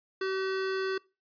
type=tone pair together; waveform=square; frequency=382 / 1520.1 Hz; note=G4 / F#6; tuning=-45 / +46 cents; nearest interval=2 octaves; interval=2391 cents; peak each=-30 / -38 dBFS; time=0.21-0.98 s; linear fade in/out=5 ms; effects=noise-tail reverb RT60 0.3 s tail -24 dB re dry + resampled to 11025 Hz

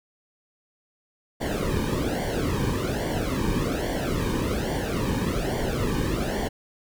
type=noise with flanger; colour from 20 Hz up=brown; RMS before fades=-26 dBFS; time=1.4-6.49 s; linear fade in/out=20 ms; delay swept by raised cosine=0.77 to 1.5 ms; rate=1.2 Hz; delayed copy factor=-0.85; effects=none

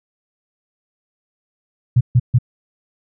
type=tone bursts; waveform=sine; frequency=122.3 Hz; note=B2; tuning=16 cents flat; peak=-8 dBFS; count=3; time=1.96-2.387 s; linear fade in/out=10 ms; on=49 ms; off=140 ms; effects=none

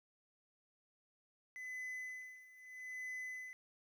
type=tone with tremolo; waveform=triangle; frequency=2015 Hz; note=B6; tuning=34 cents sharp; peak=-40 dBFS; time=1.56-3.53 s; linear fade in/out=0 ms; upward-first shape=sine; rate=0.79 Hz; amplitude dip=85%; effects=12-bit

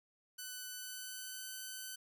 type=tone with pitch glide; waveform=5% pulse; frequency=1499 to 1519 Hz; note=F#6 to F#6; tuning=+22 to +45 cents; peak=-33 dBFS; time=0.38-1.96 s; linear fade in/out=10 ms; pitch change=+23 cents; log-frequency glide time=0.71-1.53 s; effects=none

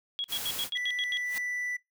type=tone bursts; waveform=sine; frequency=3322 Hz; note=G#7; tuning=in tune; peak=-29 dBFS; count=8; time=0.19-1.172 s; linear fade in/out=0 ms; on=51 ms; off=82 ms
type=noise; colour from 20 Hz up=white; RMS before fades=-36 dBFS; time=0.28-0.7 s; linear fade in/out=50 ms
type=tone; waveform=triangle; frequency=1975.5 Hz; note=B6; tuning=in tune; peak=-29 dBFS; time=0.75-1.77 s; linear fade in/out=10 ms
type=noise with exponential growth; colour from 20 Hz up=white; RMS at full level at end=-36 dBFS; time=1.19-1.38 s; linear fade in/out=0 ms; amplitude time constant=40 ms
effects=noise-tail reverb RT60 0.2 s tail -23 dB re dry

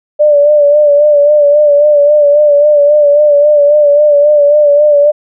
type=tone with vibrato; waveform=sine; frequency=587.3 Hz; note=D5; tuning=in tune; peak=-3 dBFS; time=0.19-5.12 s; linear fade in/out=20 ms; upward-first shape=sine; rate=3.7 Hz; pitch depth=43 cents each way; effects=none

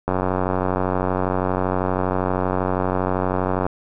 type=click train; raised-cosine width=1 ms; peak=-7 dBFS; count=333; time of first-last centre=0.08-3.665 s; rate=92.6 Hz; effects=none

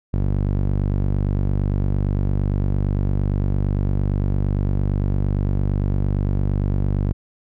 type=tone with band-pass filter; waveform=sawtooth; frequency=48.78 Hz; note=G1; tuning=8 cents flat; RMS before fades=-20 dBFS; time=0.13-7.13 s; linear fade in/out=10 ms; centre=120 Hz; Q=0.68; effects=none

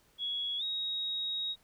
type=tone with pitch glide; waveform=sine; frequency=3348 to 3780 Hz; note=G#7 to A#7; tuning=+13 to +23 cents; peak=-32 dBFS; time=0.18-1.56 s; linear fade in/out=50 ms; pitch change=+210 cents; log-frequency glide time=0.58-0.63 s; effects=pink hiss -67 dBFS RMS until 1.63 s

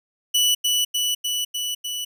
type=tone with echo; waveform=sawtooth; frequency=2960 Hz; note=F#7; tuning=in tune; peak=-13 dBFS; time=0.34-0.55 s; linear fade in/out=10 ms; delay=300 ms; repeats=5; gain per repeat=-2 dB; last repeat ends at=2.05 s; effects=none

